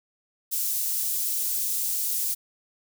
white high-pass noise, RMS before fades -27 dBFS, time 0.51-2.35 s, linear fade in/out 20 ms, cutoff 7100 Hz, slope 12 dB/octave, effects none

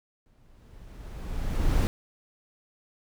brown noise with exponential growth, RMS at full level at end -20 dBFS, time 0.26-1.87 s, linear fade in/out 0 ms, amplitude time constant 350 ms, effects none

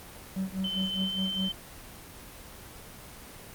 triangle tone with tremolo, 190 Hz, F#3, 46 cents sharp, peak -25 dBFS, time 0.36-1.49 s, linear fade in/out 5 ms, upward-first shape sine, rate 4.9 Hz, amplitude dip 90%
sine tone with pitch glide, 3067 to 3094 Hz, G7 to G7, -38 to -23 cents, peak -30 dBFS, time 0.64-1.52 s, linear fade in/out 5 ms, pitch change +15 cents, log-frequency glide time 0.94-1.2 s
effects pink hiss -46 dBFS RMS until 3.54 s + Opus 24 kbps

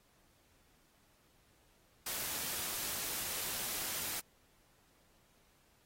white noise, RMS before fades -39 dBFS, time 2.06-4.2 s, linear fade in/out 5 ms, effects pink hiss -70 dBFS RMS until 5.85 s + AAC 48 kbps

